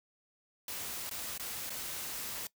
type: noise with dropouts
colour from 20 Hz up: white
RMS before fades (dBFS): -40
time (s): 0.68-2.47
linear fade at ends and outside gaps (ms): 2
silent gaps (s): 1.095-1.111 / 1.378-1.396 / 1.696-1.703
effects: noise-tail reverb RT60 0.1 s tail -20 dB re dry